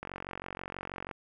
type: click train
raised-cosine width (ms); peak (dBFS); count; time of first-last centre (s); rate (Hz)
0.5; -23; 51; 0.03-1.112; 46.2
effects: none